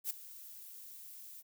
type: noise with ADSR envelope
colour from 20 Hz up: violet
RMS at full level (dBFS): -34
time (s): 0.04-1.43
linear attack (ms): 61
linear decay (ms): 11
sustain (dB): -17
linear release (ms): 33
effects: none